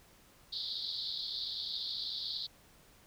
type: band-pass noise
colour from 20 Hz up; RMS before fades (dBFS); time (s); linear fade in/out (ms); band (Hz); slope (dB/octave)
white; -39; 0.52-2.47; 10; 3500 to 4700; 96
effects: pink hiss -62 dBFS RMS until 3.06 s